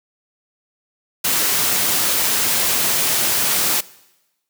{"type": "noise", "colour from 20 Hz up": "white", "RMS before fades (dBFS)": -18, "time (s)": [1.24, 3.81], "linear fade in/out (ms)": 10, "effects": ["noise-tail reverb RT60 1.0 s tail -21 dB re dry", "high-pass 100 Hz 12 dB/octave"]}